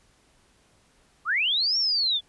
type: linear two-way sweep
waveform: sine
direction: up then down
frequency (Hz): 1110 to 5600 to 3379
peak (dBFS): -21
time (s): 1.25-2.21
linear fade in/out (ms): 50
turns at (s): 1.78
effects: pink hiss -62 dBFS RMS until 2.28 s + resampled to 24000 Hz